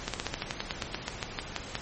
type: slowing click train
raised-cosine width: 0.2 ms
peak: -12 dBFS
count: 16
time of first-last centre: 0.08-1.754 s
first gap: 57 ms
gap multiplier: 1.09
effects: pink hiss -41 dBFS RMS until 1.81 s + MP3 32 kbps